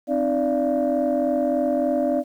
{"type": "tone cluster", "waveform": "sine", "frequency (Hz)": [262.7, 306.1, 586, 686], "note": ["C4", "D#4", "D5", "F5"], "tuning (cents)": [7, -28, -4, -31], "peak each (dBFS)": [-23, -25, -21, -27], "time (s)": [0.07, 2.24], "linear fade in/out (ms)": 50, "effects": ["tanh soft clip ceiling -12 dBFS", "9-bit"]}